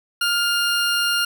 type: tone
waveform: 20% pulse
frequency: 1407 Hz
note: F6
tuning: 12 cents sharp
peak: -13 dBFS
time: 0.21-1.25 s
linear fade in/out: 5 ms
effects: none